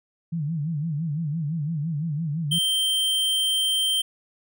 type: tone with vibrato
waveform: sine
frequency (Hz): 155.56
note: D#3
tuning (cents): 0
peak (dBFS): -24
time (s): 0.32-2.59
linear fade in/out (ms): 10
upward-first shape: sine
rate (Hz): 5.9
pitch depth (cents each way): 150
type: tone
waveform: square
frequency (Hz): 3136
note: G7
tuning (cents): 0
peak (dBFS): -21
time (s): 2.51-4.02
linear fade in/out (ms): 10
effects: none